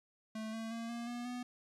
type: tone with pitch steps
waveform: square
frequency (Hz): 219 / 224.2 / 229.6 / 235.1 / 240.8 / 246.5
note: A3 / A3 / A#3 / A#3 / B3 / B3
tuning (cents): -8 / +33 / -26 / +15 / -44 / -3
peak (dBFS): -40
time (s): 0.35-1.43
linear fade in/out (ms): 5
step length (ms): 180
effects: low-pass 9000 Hz 12 dB/octave + 12-bit